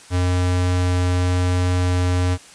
square tone, 90.1 Hz, F#2, 45 cents flat, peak -17 dBFS, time 0.1-2.38 s, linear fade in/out 50 ms, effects white hiss -44 dBFS RMS until 2.54 s + resampled to 22050 Hz

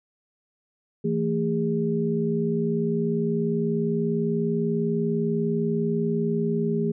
sine tone cluster, 164.4 / 224.5 / 407.4 Hz, E3 / A3 / G#4, -4 / +35 / -33 cents, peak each -26 dBFS, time 1.04-6.92 s, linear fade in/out 10 ms, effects none

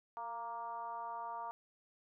sine tone with frequency modulation, 932.3 Hz, A#5, in tune, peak -40 dBFS, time 0.17-1.51 s, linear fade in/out 0 ms, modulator 238 Hz, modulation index 1, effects none

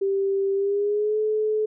sine tone with pitch glide, 392 to 430 Hz, G4 to A4, 0 to -40 cents, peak -20 dBFS, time 0.01-1.66 s, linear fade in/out 10 ms, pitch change +160 cents, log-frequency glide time 0.54-1.18 s, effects none

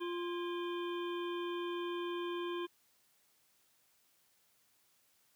harmonic tone with a mistuned harmonic, 348.7 Hz, F4, 3 cents flat, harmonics 1 / 3 / 5 / 7 / 9 / 10, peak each -37 / -44 / -51 / -53 / -50 / -57 dBFS, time 0-2.67 s, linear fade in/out 20 ms, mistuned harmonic 5, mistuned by -120 cents, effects white hiss -72 dBFS RMS until 5.35 s + high-pass 60 Hz 12 dB/octave

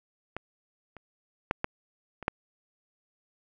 clicks, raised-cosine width 0.5 ms, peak -19 / -30 / -10 / -12 / -25 / -10 dBFS, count 6, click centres 0.366 / 0.967 / 1.511 / 1.644 / 2.227 / 2.281 s, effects none

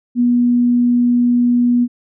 sine tone, 242.6 Hz, B3, 31 cents flat, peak -10 dBFS, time 0.15-1.88 s, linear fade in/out 50 ms, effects none

